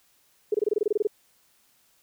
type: tone bursts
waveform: sine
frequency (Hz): 419.6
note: G#4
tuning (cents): +18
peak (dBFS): -19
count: 12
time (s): 0.52-1.072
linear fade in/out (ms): 5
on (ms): 24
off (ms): 24
effects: white hiss -64 dBFS RMS until 2.02 s